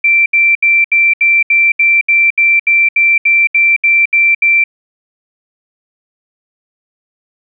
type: tone bursts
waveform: sine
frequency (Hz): 2348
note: D7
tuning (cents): -1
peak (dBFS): -6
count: 16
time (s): 0.04-4.64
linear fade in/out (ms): 5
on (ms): 220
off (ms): 72
effects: none